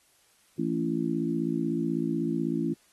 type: harmonic tone with a mistuned harmonic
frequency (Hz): 56.1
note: A1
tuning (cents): +34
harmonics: 3 / 4 / 5 / 6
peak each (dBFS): -32 / -32 / -30 / -31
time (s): 0.58-2.74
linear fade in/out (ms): 10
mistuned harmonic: 3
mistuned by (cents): -22
effects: white hiss -64 dBFS RMS until 2.92 s + AAC 32 kbps